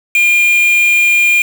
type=tone with quantisation; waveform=triangle; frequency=2409 Hz; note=D7; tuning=43 cents sharp; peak=-6 dBFS; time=0.15-1.42 s; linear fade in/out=2 ms; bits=3; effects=none